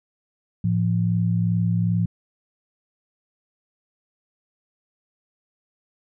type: tone pair together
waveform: sine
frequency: 110.1 / 172.62 Hz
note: A2 / F3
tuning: +2 / -20 cents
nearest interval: minor sixth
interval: 778 cents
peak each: -21 dBFS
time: 0.64-2.06 s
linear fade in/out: 5 ms
effects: none